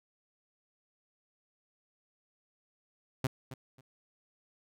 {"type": "tone with echo", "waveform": "sawtooth", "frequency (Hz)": 130.81, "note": "C3", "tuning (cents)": 0, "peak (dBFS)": -23, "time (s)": [3.24, 3.27], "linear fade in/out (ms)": 5, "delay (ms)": 270, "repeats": 2, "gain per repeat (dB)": -14, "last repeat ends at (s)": 3.81, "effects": []}